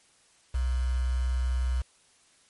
sine tone with quantisation, 62.9 Hz, B1, 32 cents sharp, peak -24 dBFS, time 0.54-1.82 s, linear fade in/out 10 ms, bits 7, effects white hiss -62 dBFS RMS until 2.49 s + MP3 48 kbps

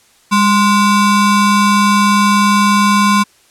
square ring-modulated tone, 622.3 Hz, D#5, in tune, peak -6 dBFS, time 0.31-3.24 s, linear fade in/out 20 ms, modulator 420 Hz, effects white hiss -50 dBFS RMS until 3.5 s + low-pass 10000 Hz 12 dB/octave

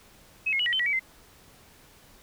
sine tone with pitch steps, 2565 / 2159 / 2931 / 1916 / 3077 / 1933 / 2280 / 2072 Hz, E7 / C#7 / F#7 / A#6 / G7 / B6 / C#7 / C7, -48 / -46 / -17 / +47 / -33 / -38 / +48 / -17 cents, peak -23 dBFS, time 0.46-0.996 s, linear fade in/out 10 ms, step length 67 ms, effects pink hiss -55 dBFS RMS until 2.22 s

